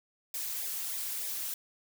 blue noise with flanger, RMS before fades -36 dBFS, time 0.34-1.54 s, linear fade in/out 2 ms, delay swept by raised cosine 0.68 to 3.48 ms, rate 3.3 Hz, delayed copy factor -1, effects none

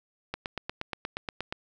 click train, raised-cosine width 0.3 ms, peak -16 dBFS, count 11, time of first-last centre 0.34-1.525 s, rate 8.44 Hz, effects none

